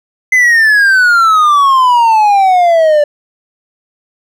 triangle exponential sweep, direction down, 2056 to 582 Hz, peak -3 dBFS, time 0.32-3.04 s, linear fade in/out 5 ms, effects none

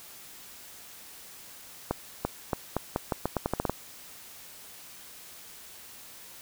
accelerating click train, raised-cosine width 1 ms, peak -12 dBFS, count 13, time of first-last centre 1.91-3.696 s, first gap 340 ms, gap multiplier 0.83, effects white hiss -48 dBFS RMS until 6.41 s

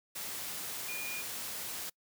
sine tone in noise, 2432 Hz, D#7, 40 cents flat, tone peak -39 dBFS, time 0.88-1.22 s, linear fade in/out 10 ms, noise white, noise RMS -40 dBFS, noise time 0.15-1.9 s, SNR -2 dB, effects noise-tail reverb RT60 0.1 s tail -26 dB re dry + high-pass 100 Hz 12 dB/octave

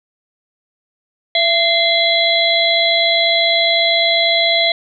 harmonic tone with a mistuned harmonic, 671 Hz, E5, 31 cents sharp, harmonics 1 / 3 / 5 / 6, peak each -17 / -17 / -17 / -17 dBFS, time 1.35-4.72 s, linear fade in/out 2 ms, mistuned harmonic 3, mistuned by +56 cents, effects none

